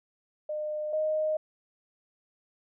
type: tone pair in turn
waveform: sine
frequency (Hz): 607 / 619.8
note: D#5 / D#5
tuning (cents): -43 / -7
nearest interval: unison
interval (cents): 36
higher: second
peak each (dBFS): -30 / -25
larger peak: second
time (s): 0.49-0.93 / 0.93-1.37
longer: neither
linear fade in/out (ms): 5
effects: none